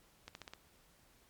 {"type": "accelerating click train", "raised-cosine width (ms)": 0.2, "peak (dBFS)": -29, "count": 5, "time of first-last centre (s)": [0.28, 0.536], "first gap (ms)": 71, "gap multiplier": 0.93, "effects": ["pink hiss -67 dBFS RMS until 1.29 s", "MP3 96 kbps"]}